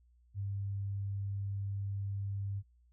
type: tone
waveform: sine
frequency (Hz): 99.4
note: G2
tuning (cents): +25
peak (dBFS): -34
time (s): 0.34-2.63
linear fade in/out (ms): 50
effects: added 60 Hz sine -63 dBFS peak until 2.92 s